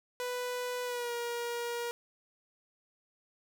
sawtooth tone with pitch glide, 495 to 474.8 Hz, B4 to A#4, +4 to +32 cents, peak -30 dBFS, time 0.2-1.91 s, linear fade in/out 0 ms, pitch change -72 cents, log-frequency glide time 0.84-1.13 s, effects 10-bit

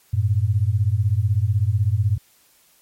sine beating tone pair, 95.3 / 111.3 Hz, G2 / A2, -48 / +20 cents, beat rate 16 Hz, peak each -19 / -19 dBFS, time 0.13-2.18 s, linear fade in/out 10 ms, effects white hiss -57 dBFS RMS until 2.81 s + MP3 64 kbps

